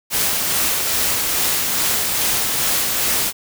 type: noise with tremolo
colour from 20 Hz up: white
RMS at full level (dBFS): -18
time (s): 0.1-3.33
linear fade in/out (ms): 50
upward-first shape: sine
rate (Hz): 2.4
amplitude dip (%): 25
effects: none